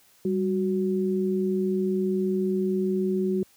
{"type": "tone pair together", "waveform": "sine", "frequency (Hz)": [195.44, 370], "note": ["G3", "F#4"], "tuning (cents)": [-5, 0], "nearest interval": "major seventh", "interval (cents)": 1105, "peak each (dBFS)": -25, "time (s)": [0.25, 3.43], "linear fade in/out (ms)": 2, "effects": ["white hiss -59 dBFS RMS until 3.56 s", "high-pass 60 Hz 12 dB/octave"]}